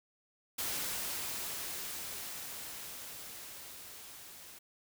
white noise with level ramp, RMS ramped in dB -36 to -52 dBFS, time 0.58-4.59 s, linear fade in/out 10 ms, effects none

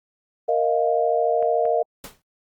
sine chord, Bb suspended fourth, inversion none, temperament equal with one note detuned, 466.2 / 625.1 / 698.5 Hz, Bb4 / Eb5 / F5, 0 / +8 / 0 cents, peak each -22 dBFS, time 0.48-1.83 s, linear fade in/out 10 ms
clicks, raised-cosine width 0.5 ms, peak -26 dBFS, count 2, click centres 1.426 / 1.654 s
pink noise with exponential decay, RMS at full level -33 dBFS, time 2.04-2.22 s, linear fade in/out 2 ms, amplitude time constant 37 ms
effects Opus 24 kbps

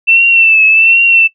sine tone with vibrato, 2671 Hz, E7, 22 cents sharp, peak -4 dBFS, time 0.07-1.28 s, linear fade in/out 20 ms, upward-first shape triangle, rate 1.3 Hz, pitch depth 60 cents each way, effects noise-tail reverb RT60 0.1 s tail -19 dB re dry

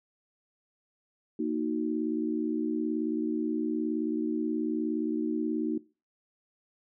sine chord, D# minor, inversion second, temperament equal, 233.1 / 311.1 / 370 Hz, A#3 / D#4 / F#4, 0 / 0 / 0 cents, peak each -32 / -30 / -34 dBFS, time 1.39-5.78 s, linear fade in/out 5 ms, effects noise-tail reverb RT60 0.3 s tail -19 dB re dry

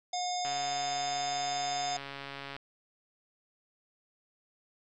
harmonic tone, 720 Hz, F#5, 47 cents flat, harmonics 1 / 3 / 5 / 7 / 9 / 10, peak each -32 / -47 / -41 / -40 / -44 / -47 dBFS, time 0.13-1.97 s, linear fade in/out 5 ms
click train, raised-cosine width 0.3 ms, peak -25 dBFS, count 295, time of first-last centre 0.45-2.565 s, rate 139 Hz
effects none

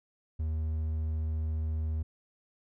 triangle tone, 78.6 Hz, D#2, 18 cents sharp, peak -27 dBFS, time 0.39-2.03 s, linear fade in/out 10 ms, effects none

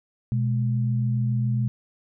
sine tone pair together, 122.84 / 210 Hz, B2 / G#3, -9 / +19 cents, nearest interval major sixth, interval 928 cents, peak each -21 / -29 dBFS, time 0.32-1.68 s, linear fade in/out 0 ms, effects none

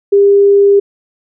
sine tone, 401 Hz, G4, 39 cents sharp, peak -4 dBFS, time 0.12-0.8 s, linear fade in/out 10 ms, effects none

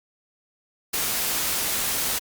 white noise, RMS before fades -25 dBFS, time 0.93-2.19 s, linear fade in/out 10 ms, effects Opus 48 kbps

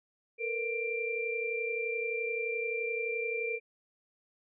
sine tone cluster, 451.8 / 483.4 / 2366 Hz, A4 / B4 / D7, +46 / -37 / +12 cents, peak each -35 / -38 / -34 dBFS, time 0.38-3.6 s, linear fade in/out 50 ms, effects none

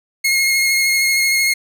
sawtooth tone with vibrato, 2154 Hz, C7, 50 cents sharp, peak -10 dBFS, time 0.24-1.54 s, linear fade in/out 10 ms, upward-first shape triangle, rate 13 Hz, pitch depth 20 cents each way, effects none

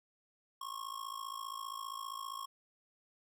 square tone with amplitude modulation, 1087 Hz, C#6, 34 cents flat, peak -38 dBFS, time 0.61-2.46 s, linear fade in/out 5 ms, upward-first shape sine, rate 55.1 Hz, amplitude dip 85%, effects none

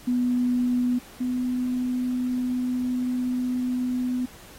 sine tone pair in turn, 246.9 / 250.3 Hz, B3 / B3, 0 / +23 cents, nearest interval unison, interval 23 cents, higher second, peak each -20 / -23 dBFS, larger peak first, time 0.07-0.99 / 1.2-4.26 s, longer second, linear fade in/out 10 ms, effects pink hiss -48 dBFS RMS until 4.58 s + AAC 48 kbps

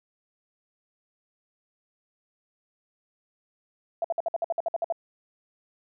sine tone bursts, 672 Hz, E5, 33 cents sharp, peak -23 dBFS, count 12, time 4.02-4.924 s, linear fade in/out 2 ms, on 24 ms, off 56 ms, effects none

